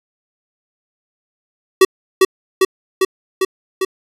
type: tone with echo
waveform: square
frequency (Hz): 380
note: F#4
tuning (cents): +46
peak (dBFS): -5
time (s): 1.81-1.85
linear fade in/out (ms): 5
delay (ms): 400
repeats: 5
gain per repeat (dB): -2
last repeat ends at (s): 3.85
effects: resampled to 32000 Hz